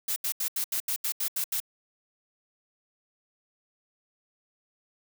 blue noise bursts, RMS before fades -29 dBFS, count 10, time 0.08-1.602 s, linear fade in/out 5 ms, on 82 ms, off 78 ms, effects none

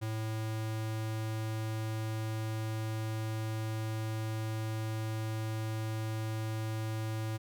square tone, 110 Hz, A2, in tune, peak -34 dBFS, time 0.01-7.38 s, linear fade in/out 20 ms, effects none

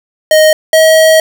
square tone pair in turn, 622.3 / 637.2 Hz, D#5 / D#5, 0 / +41 cents, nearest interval unison, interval 41 cents, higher second, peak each -4 dBFS, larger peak neither, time 0.31-0.53 / 0.73-1.2 s, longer second, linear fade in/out 2 ms, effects none

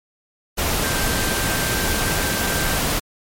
sine tone in noise, 1568 Hz, G6, in tune, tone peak -28 dBFS, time 0.82-2.79 s, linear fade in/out 20 ms, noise pink, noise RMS -21 dBFS, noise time 0.57-3 s, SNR -10 dB, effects MP3 64 kbps

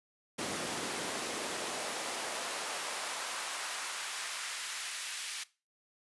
pink noise with high-pass filter sweep, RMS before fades -38 dBFS, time 0.38-5.44 s, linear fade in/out 10 ms, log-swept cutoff 210 to 2300 Hz, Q 0.91, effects noise-tail reverb RT60 0.3 s tail -19 dB re dry + resampled to 24000 Hz

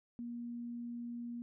sine tone, 237.8 Hz, A#3, 35 cents sharp, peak -40 dBFS, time 0.19-1.42 s, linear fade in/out 0 ms, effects none

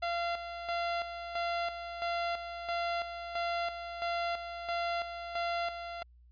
sawtooth tone with tremolo, 687 Hz, F5, 29 cents flat, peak -27 dBFS, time 0.02-6.03 s, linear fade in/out 10 ms, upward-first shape square, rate 1.5 Hz, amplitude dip 60%, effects added 60 Hz sine -56 dBFS peak until 6.31 s + resampled to 11025 Hz

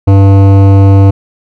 sine tone with hard clipping, 98 Hz, G2, in tune, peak -3 dBFS, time 0.07-1.11 s, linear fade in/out 10 ms, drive 15 dB, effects none

